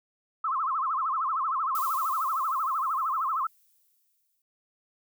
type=tone with vibrato; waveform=sine; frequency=1174.7 Hz; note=D6; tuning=in tune; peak=-25 dBFS; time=0.44-3.47 s; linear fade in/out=5 ms; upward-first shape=sine; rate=13 Hz; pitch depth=220 cents each way
type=noise with exponential decay; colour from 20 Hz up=violet; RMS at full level=-36 dBFS; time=1.75-4.42 s; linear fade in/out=2 ms; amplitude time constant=580 ms
effects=none